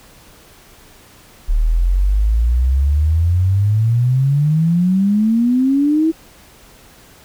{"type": "exponential sweep", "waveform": "sine", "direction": "up", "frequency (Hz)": [36.63, 328.3], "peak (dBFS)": -11, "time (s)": [1.48, 6.12], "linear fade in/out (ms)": 20, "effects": ["pink hiss -45 dBFS RMS until 7.24 s"]}